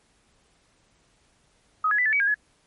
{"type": "tone with pitch steps", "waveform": "sine", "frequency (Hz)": [1263, 1684, 1986, 1745, 2271, 1618, 1695], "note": ["D#6", "G#6", "B6", "A6", "C#7", "G#6", "G#6"], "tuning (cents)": [26, 24, 9, -15, 41, -46, 35], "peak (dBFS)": -19, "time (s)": [1.84, 2.344], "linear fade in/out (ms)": 5, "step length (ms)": 72, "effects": ["pink hiss -64 dBFS RMS until 2.66 s", "MP3 48 kbps"]}